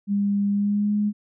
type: tone with pitch glide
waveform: sine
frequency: 201.7 to 208 Hz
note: G3 to G#3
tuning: +50 to +3 cents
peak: -19 dBFS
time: 0.07-1.13 s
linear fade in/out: 50 ms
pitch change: +53 cents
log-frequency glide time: 0.5-0.94 s
effects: none